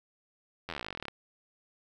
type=slowing click train; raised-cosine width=0.3 ms; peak=-21 dBFS; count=22; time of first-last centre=0.69-1.083 s; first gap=11 ms; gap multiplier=1.05; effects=10-bit